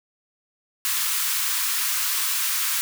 white high-pass noise, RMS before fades -24 dBFS, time 0.85-2.81 s, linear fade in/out 0 ms, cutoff 990 Hz, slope 48 dB/octave, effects none

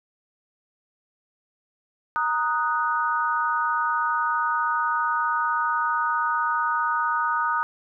sine chord, D# minor, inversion second, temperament equal, 932.3 / 1244.5 / 1480 Hz, A#5 / D#6 / F#6, 0 / 0 / 0 cents, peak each -26 / -24 / -27 dBFS, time 2.16-7.63 s, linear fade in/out 0 ms, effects none

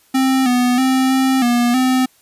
square tone with pitch steps, 263.6 / 247.1 / 261.4 / 263.6 / 240.3 / 257.3 Hz, C4 / B3 / C4 / C4 / B3 / C4, +13 / +1 / -1 / +13 / -47 / -29 cents, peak -13 dBFS, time 0.14-2.06 s, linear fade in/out 10 ms, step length 320 ms, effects white hiss -54 dBFS RMS until 2.21 s + resampled to 32000 Hz

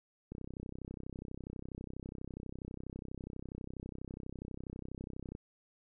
click train, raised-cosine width 3 ms, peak -30 dBFS, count 163, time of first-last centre 0.32-5.351 s, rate 32.2 Hz, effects none

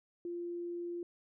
sine tone, 346.6 Hz, F4, 13 cents flat, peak -37 dBFS, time 0.25-1.03 s, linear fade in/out 2 ms, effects none

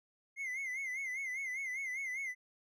triangle tone with vibrato, 2097 Hz, C7, 3 cents sharp, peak -35 dBFS, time 0.36-2.35 s, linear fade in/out 50 ms, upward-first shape sine, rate 5 Hz, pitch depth 93 cents each way, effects none

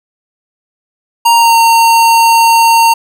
square tone with pitch glide, 932.3 to 916.8 Hz, A#5 to A#5, 0 to -29 cents, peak -5 dBFS, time 1.25-2.94 s, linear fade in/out 10 ms, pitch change -29 cents, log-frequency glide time 1.35-1.57 s, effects none

